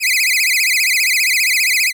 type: tone with vibrato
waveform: sawtooth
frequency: 2266 Hz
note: C#7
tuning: 37 cents sharp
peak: -9 dBFS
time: 0-1.93 s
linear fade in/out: 50 ms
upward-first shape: sine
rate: 15 Hz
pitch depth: 220 cents each way
effects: none